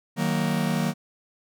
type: chord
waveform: 45% pulse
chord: D# minor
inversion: none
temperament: just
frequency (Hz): 155.56 / 186.68 / 233.3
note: D#3 / F#3 / A#3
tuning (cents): 0 / +16 / +2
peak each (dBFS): -27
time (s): 0.16-0.94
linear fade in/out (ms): 50
effects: none